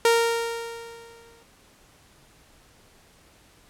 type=tone with exponential decay; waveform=sawtooth; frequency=463.4 Hz; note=A#4; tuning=10 cents flat; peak=-11 dBFS; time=0.05-1.43 s; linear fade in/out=2 ms; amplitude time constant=300 ms; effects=pink hiss -56 dBFS RMS until 3.69 s + low-pass 12000 Hz 12 dB/octave